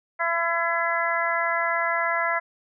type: harmonic tone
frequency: 336.8 Hz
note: E4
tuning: 37 cents sharp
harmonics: 2 / 3 / 4 / 5 / 6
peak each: -28 / -28 / -28 / -28 / -28 dBFS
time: 0.19-2.4 s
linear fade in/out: 20 ms
effects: none